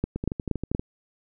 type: two click trains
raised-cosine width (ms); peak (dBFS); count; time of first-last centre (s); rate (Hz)
3; -16 / -11; 9 / 4; 0.16-0.795 / 0.04-0.749; 12.6 / 4.23
effects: none